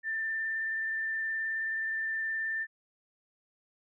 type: tone with vibrato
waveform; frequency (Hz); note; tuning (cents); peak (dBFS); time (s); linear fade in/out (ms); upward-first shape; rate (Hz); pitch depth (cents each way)
sine; 1784; A6; +23; -30; 0.03-2.67; 50; sine; 19; 12
effects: none